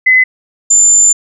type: tone pair in turn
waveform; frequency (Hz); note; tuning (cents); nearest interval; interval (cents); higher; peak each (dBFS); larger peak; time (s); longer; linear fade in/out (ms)
sine; 2028 / 7152; B6 / A8; +45 / +27; octave + minor seventh; 2182; second; -4; neither; 0.06-0.24 / 0.7-1.13; second; 10
effects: none